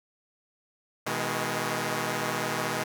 5% pulse chord, G# minor, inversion first, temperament equal with one note detuned, 123.47 / 159.2 / 207.7 Hz, B2 / D#3 / G#3, 0 / +40 / 0 cents, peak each -21 dBFS, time 1.06-2.84 s, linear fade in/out 10 ms, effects none

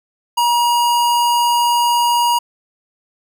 square tone, 954 Hz, A#5, 40 cents sharp, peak -13 dBFS, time 0.37-2.39 s, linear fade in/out 10 ms, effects none

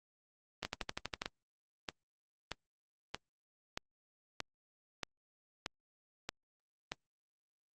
two click trains, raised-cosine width 0.2 ms, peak -19 / -18 dBFS, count 11 / 8, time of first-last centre 0.63-6.919 / 0.65-1.219 s, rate 1.59 / 12.3 Hz, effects Opus 32 kbps

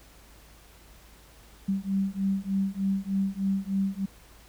sine beating tone pair, 193.1 / 196.4 Hz, G3 / G3, -26 / +4 cents, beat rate 3.3 Hz, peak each -28 dBFS, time 1.68-4.06 s, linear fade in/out 10 ms, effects added 53 Hz sine -54 dBFS peak until 4.48 s + pink hiss -55 dBFS RMS until 4.48 s

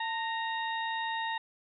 harmonic tone with a mistuned harmonic, 930 Hz, A#5, 4 cents flat, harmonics 1 / 2 / 3 / 4, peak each -33 / -36 / -44 / -41 dBFS, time 0-1.38 s, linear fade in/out 5 ms, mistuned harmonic 1, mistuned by -59 cents, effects none

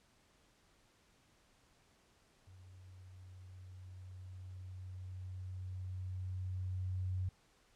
sine tone with level ramp, 92.5 Hz, F#2, in tune, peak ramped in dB -55 to -34 dBFS, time 2.47-7.29 s, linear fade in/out 5 ms, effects pink hiss -70 dBFS RMS until 7.75 s + low-pass 9000 Hz 12 dB/octave

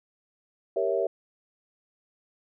sine chord, G diminished seventh, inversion none, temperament equal, 392 / 466.2 / 554.4 / 659.3 Hz, G4 / Bb4 / Db5 / Fb5, 0 / 0 / 0 / 0 cents, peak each -29 dBFS, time 0.76-1.07 s, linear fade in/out 5 ms, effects none

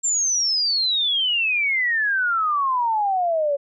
sine exponential sweep, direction down, 7459 to 554.4 Hz, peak -18 dBFS, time 0.03-3.57 s, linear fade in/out 20 ms, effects none

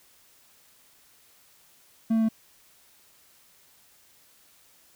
triangle tone with pitch steps, 224.7 / 223.3 / 221.9 Hz, A3 / A3 / A3, +37 / +26 / +15 cents, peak -18 dBFS, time 2.1-2.289 s, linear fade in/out 10 ms, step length 63 ms, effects white hiss -59 dBFS RMS until 4.95 s

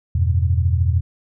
sine chord, E minor, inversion none, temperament equal with one note detuned, 84.48 / 98 / 123.47 Hz, E2 / G2 / B2, +43 / 0 / 0 cents, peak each -16 / -21 / -22 dBFS, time 0.15-1.01 s, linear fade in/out 5 ms, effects none

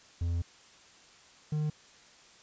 triangle tone pair in turn, 85.3 / 151.99 Hz, F2 / D#3, -40 / -40 cents, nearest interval minor seventh, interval 1000 cents, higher second, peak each -26 dBFS, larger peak neither, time 0.21-0.42 / 1.52-1.7 s, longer first, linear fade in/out 5 ms, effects white hiss -57 dBFS RMS until 2.42 s + resampled to 16000 Hz

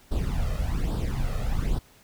brown noise with flanger, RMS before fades -26 dBFS, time 0.11-1.79 s, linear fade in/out 10 ms, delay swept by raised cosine 0.22 to 1.62 ms, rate 1.2 Hz, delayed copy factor +0.75, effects pink hiss -56 dBFS RMS until 2.03 s

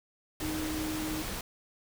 sine tone in noise, 311.1 Hz, D#4, in tune, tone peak -33 dBFS, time 0.42-1.22 s, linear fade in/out 2 ms, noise pink, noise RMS -37 dBFS, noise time 0.4-1.41 s, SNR +1 dB, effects none

